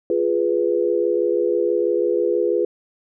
sine chord, F diminished, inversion none, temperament equal, 349.2 / 415.3 / 493.9 Hz, F4 / Ab4 / Cb5, 0 / 0 / 0 cents, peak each -21 dBFS, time 0.1-2.65 s, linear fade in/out 2 ms, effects none

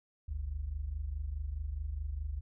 sine tone pair together, 49.42 / 74.2 Hz, G1 / D2, +15 / +18 cents, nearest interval perfect fifth, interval 703 cents, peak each -39 / -36 dBFS, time 0.28-2.41 s, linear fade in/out 10 ms, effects none

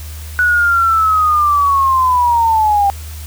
sine linear sweep, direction down, 1480 to 790 Hz, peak -9 dBFS, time 0.39-2.9 s, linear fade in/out 0 ms, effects added 77 Hz sine -26 dBFS peak until 3.26 s + white hiss -36 dBFS RMS until 3.26 s

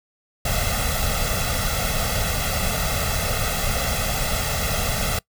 pink noise with comb filter, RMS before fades -23 dBFS, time 0.45-5.19 s, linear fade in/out 5 ms, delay 1.5 ms, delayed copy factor +0.85, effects noise-tail reverb RT60 0.1 s tail -23 dB re dry

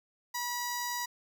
10% pulse tone with notch filter, 970 Hz, B5, 31 cents flat, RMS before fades -35 dBFS, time 0.34-1.06 s, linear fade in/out 10 ms, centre 3100 Hz, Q 1, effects none

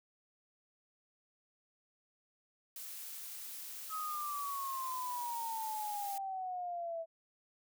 blue noise, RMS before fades -46 dBFS, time 2.76-6.18 s, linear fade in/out 2 ms
sine exponential sweep, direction down, 1281 to 652 Hz, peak -37 dBFS, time 3.89-7.06 s, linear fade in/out 50 ms
effects none

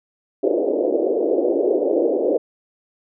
pink band-pass noise, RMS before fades -19 dBFS, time 0.43-2.38 s, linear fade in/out 5 ms, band 310 to 590 Hz, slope 48 dB/octave, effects none

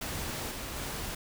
pink noise with level steps, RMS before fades -36 / -39 / -37 dBFS, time 0.01-1.15 s, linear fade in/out 5 ms, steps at 0.51 / 0.76 s, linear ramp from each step 5 ms, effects none

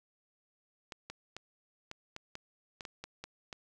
clicks, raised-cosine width 0.2 ms, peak -25 dBFS, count 11, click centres 0.922 / 1.1 / 1.366 / 1.914 / 2.164 / 2.354 / 2.808 / 2.852 / 3.04 / 3.24 / 3.528 s, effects none

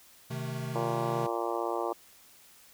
square chord, A diminished, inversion first, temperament equal with one note detuned, 129.01 / 155.56 / 220 Hz, C3 / Eb3 / A3, -24 / 0 / 0 cents, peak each -36 / -40 / -42 dBFS, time 0.3-1.27 s, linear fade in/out 10 ms
harmonic tone, 116.2 Hz, A#2, 5 cents flat, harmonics 3 / 4 / 5 / 6 / 7 / 8 / 9 / 10, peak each -35 / -36 / -37 / -38 / -38 / -39 / -40 / -40 dBFS, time 0.75-1.93 s, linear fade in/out 5 ms
effects white hiss -57 dBFS RMS until 2.73 s

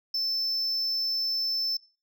sine tone, 5290 Hz, E8, 5 cents sharp, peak -23 dBFS, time 0.14-1.77 s, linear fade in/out 5 ms, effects noise-tail reverb RT60 0.3 s tail -20 dB re dry + tanh soft clip ceiling -25 dBFS

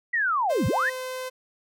sine linear two-way sweep, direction down then up, 1975.5 to 77.4 to 1975.5 Hz, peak -21 dBFS, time 0.13-0.9 s, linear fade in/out 10 ms, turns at 0.67 s
sawtooth tone with pitch glide, 522 to 513.6 Hz, C5 to C5, -4 to -32 cents, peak -27 dBFS, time 0.49-1.3 s, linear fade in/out 20 ms, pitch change -28 cents, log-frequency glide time 0.67-0.95 s
effects none

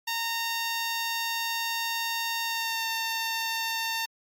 10% pulse tone with pitch glide, 920 to 906.8 Hz, A#5 to A#5, -23 to -48 cents, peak -19 dBFS, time 0.07-4.06 s, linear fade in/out 10 ms, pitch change -25 cents, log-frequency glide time 2.44-2.86 s, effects MP3 64 kbps

